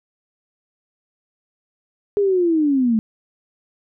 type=linear sweep; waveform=sine; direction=down; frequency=414.1 to 214 Hz; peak=-14 dBFS; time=2.17-2.99 s; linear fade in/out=0 ms; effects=none